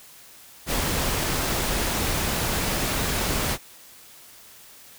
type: noise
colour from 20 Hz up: pink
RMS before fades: -25 dBFS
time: 0.66-3.58 s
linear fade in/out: 50 ms
effects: white hiss -48 dBFS RMS until 4.98 s

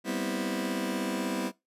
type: chord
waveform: sawtooth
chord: C major seventh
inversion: second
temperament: just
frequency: 196.22 / 245.3 / 261.6 / 327 Hz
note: G3 / B3 / C4 / E4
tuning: +2 / -12 / 0 / -14 cents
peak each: -31 dBFS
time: 0.04-1.52 s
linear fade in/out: 50 ms
effects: noise-tail reverb RT60 0.2 s tail -20 dB re dry + resampled to 32000 Hz

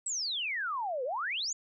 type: exponential two-way sweep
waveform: sine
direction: down then up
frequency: 8100 to 481.2 to 7150 Hz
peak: -31 dBFS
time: 0.06-1.53 s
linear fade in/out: 5 ms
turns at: 1.04 s
effects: none

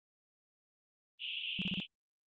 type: band-pass noise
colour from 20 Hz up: pink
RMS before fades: -40 dBFS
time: 1.19-1.87 s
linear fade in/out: 50 ms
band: 2600 to 3300 Hz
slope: 96 dB/octave
type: tone bursts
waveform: sine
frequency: 187 Hz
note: F#3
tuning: 19 cents sharp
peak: -34 dBFS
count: 4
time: 1.59-1.801 s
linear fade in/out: 0 ms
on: 28 ms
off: 33 ms
effects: Opus 24 kbps

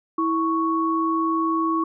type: tone pair together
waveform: sine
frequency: 326.3 / 1110.3 Hz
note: E4 / C#6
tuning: -18 / +2 cents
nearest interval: octave + major sixth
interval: 2120 cents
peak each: -22 dBFS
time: 0.18-1.84 s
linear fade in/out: 5 ms
effects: none

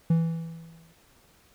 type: tone with exponential decay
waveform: triangle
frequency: 164.81 Hz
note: E3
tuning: in tune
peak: -15 dBFS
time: 0.1-0.93 s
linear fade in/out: 5 ms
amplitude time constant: 180 ms
effects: pink hiss -60 dBFS RMS until 1.54 s

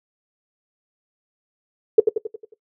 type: tone with echo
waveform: sine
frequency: 440 Hz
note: A4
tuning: in tune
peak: -4 dBFS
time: 1.98-2 s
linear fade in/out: 5 ms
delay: 90 ms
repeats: 6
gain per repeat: -6 dB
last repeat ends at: 2.54 s
effects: noise-tail reverb RT60 0.1 s tail -18 dB re dry

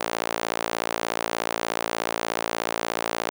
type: tone with high-pass filter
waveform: sawtooth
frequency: 56.7 Hz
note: A#1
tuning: 47 cents flat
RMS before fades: -28 dBFS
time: 0-3.3 s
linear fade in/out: 10 ms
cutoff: 560 Hz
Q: 1
effects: none

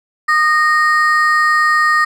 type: ring-modulated tone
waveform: triangle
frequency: 1541 Hz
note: G6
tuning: 30 cents flat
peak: -5 dBFS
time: 0.28-2.05 s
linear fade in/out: 10 ms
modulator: 314 Hz
effects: none

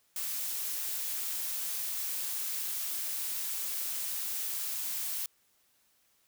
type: noise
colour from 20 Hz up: blue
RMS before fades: -35 dBFS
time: 0.16-5.26 s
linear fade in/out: 2 ms
effects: white hiss -70 dBFS RMS until 6.27 s

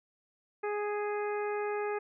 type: harmonic tone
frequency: 415.3 Hz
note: G#4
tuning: in tune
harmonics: 1 / 2 / 3 / 4 / 5 / 6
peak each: -32 / -38 / -42 / -44 / -46 / -48 dBFS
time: 0.63-1.99 s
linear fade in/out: 10 ms
effects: none

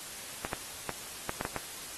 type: clicks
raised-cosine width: 0.5 ms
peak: -17 dBFS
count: 7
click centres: 0.449 / 0.532 / 0.893 / 1.294 / 1.411 / 1.451 / 1.563 s
effects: white hiss -43 dBFS RMS until 1.97 s + AAC 32 kbps

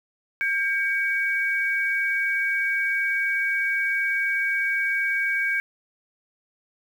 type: tone pair together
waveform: sine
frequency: 1597 / 2258 Hz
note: G6 / C#7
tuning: +32 / +31 cents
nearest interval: tritone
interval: 599 cents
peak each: -24 dBFS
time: 0.41-5.6 s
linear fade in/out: 0 ms
effects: 8-bit

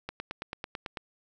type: click train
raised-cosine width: 0.3 ms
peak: -19 dBFS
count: 9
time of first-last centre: 0.09-0.972 s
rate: 9.07 Hz
effects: none

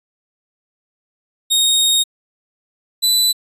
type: tone pair in turn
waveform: sawtooth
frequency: 3729 / 3988 Hz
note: A#7 / B7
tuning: 0 / +16 cents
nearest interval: minor second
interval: 116 cents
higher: second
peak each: -9 dBFS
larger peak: neither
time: 1.5-2.04 / 3.02-3.33 s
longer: first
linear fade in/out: 20 ms
effects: resampled to 32000 Hz

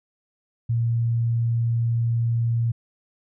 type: tone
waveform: sine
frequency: 116.54 Hz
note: A#2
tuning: in tune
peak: -19 dBFS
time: 0.69-2.72 s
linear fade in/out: 10 ms
effects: none

